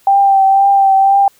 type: tone with vibrato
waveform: sine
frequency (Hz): 784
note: G5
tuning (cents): 0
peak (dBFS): -6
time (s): 0.07-1.28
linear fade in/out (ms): 2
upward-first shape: triangle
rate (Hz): 2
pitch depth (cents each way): 29
effects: white hiss -51 dBFS RMS until 1.39 s